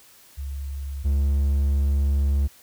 sine / triangle tone pair in turn, 69.3 / 70.06 Hz, C#2 / C#2, 0 / +19 cents, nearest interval unison, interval 19 cents, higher second, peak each -28 / -16 dBFS, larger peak second, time 0.37-1.04 / 1.04-2.48 s, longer second, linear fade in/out 20 ms, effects white hiss -52 dBFS RMS until 2.62 s

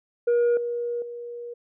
sine tone with level steps, 477 Hz, A#4, 40 cents sharp, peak -15 / -25 / -33 dBFS, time 0.27-1.54 s, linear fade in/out 10 ms, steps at 0.57 / 1.02 s, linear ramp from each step 2 ms, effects tanh soft clip ceiling -17 dBFS

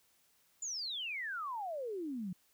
sine exponential sweep, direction down, 7200 to 172.6 Hz, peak -37 dBFS, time 0.62-2.33 s, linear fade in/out 5 ms, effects white hiss -71 dBFS RMS until 2.53 s

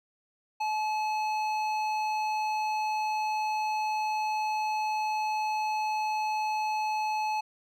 sine tone with hard clipping, 859 Hz, A5, 42 cents flat, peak -29 dBFS, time 0.6-7.41 s, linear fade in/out 10 ms, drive 11 dB, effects none

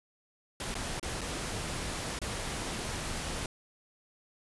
pink noise with dropouts, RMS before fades -36 dBFS, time 0.6-3.46 s, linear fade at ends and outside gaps 2 ms, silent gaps 0.743-0.752 / 0.997-1.028 / 1.21-1.214 / 2.19-2.216 s, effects resampled to 24000 Hz

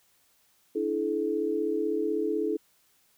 sine chord, D suspended second, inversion none, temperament equal with one note detuned, 293.7 / 329.6 / 429.2 Hz, D4 / E4 / A4, 0 / 0 / -43 cents, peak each -33 / -30 / -28 dBFS, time 0.75-2.57 s, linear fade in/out 10 ms, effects white hiss -66 dBFS RMS until 3.17 s

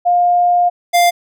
sine / square tone pair in turn, 707 / 698.5 Hz, F5 / F5, +21 / 0 cents, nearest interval unison, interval 21 cents, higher first, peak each -9 dBFS, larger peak neither, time 0.05-0.7 / 0.93-1.11 s, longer first, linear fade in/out 20 ms, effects none

